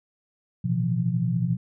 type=tone cluster; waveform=sine; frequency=113 / 124.4 / 160.2 / 173.9 Hz; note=A2 / B2 / E3 / F3; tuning=+47 / +13 / -49 / -7 cents; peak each=-33 / -25 / -31 / -25 dBFS; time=0.64-1.57 s; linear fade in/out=10 ms; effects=none